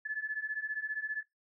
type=beating tone pair; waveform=sine; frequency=1718 / 1733 Hz; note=A6 / A6; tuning=-42 / -27 cents; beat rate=15 Hz; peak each=-37 / -36 dBFS; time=0.05-1.23 s; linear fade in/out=10 ms; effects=noise-tail reverb RT60 0.2 s tail -22 dB re dry